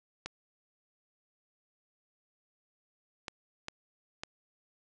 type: clicks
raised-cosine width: 0.2 ms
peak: -20 dBFS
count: 4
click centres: 0.26 / 3.282 / 3.684 / 4.235 s
effects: resampled to 22050 Hz